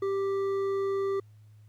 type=tone with hard clipping; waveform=sine; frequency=392 Hz; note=G4; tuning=in tune; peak=-28 dBFS; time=0.02-1.2 s; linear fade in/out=5 ms; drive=7 dB; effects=added 106 Hz sine -51 dBFS peak until 1.68 s + pink hiss -72 dBFS RMS until 1.68 s